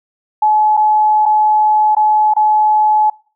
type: tone with dropouts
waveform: sine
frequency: 854 Hz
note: G#5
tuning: 48 cents sharp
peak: -8 dBFS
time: 0.42-3.1 s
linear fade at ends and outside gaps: 5 ms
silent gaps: 0.769-0.773 / 1.256-1.26 / 1.95-1.966 / 2.338-2.364 s
effects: noise-tail reverb RT60 0.4 s tail -24 dB re dry